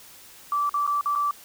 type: tone with dropouts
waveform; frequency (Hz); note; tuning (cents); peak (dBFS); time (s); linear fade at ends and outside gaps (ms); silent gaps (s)
sine; 1162; D6; -19; -21; 0.52-1.31; 2; 0.694-0.741 / 0.866-0.875 / 1.011-1.058 / 1.153-1.158
effects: white hiss -48 dBFS RMS until 1.44 s